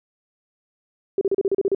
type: tone bursts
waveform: sine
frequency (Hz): 392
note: G4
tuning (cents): 0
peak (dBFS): -16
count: 9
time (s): 1.18-1.748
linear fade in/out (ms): 2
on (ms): 32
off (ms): 35
effects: none